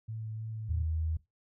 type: tone with vibrato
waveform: sine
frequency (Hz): 110.2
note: A2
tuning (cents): +3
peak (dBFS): -36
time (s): 0.08-0.84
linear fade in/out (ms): 10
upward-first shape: sine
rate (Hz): 3.2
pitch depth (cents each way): 13
type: tone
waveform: sine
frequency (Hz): 79.8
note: D#2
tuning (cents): +44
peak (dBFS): -29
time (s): 0.69-1.17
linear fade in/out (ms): 5
effects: noise-tail reverb RT60 0.2 s tail -19 dB re dry